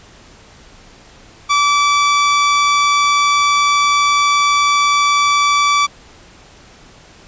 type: tone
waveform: sawtooth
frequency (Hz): 1156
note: D6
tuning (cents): -28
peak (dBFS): -7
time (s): 1.49-5.87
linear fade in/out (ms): 20
effects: pink hiss -43 dBFS RMS until 7.27 s + resampled to 16000 Hz